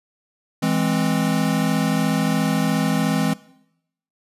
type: chord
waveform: square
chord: E augmented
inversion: none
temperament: equal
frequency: 164.81 / 207.7 / 261.6 Hz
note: E3 / G#3 / B#3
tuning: 0 / 0 / 0 cents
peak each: -23 dBFS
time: 0.62-3.34 s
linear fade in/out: 10 ms
effects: noise-tail reverb RT60 0.8 s tail -20 dB re dry + resampled to 32000 Hz